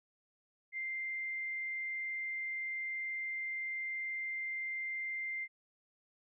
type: tone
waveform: sine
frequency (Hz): 2093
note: C7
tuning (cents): 0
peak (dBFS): -36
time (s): 0.72-5.48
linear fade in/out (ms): 50
effects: none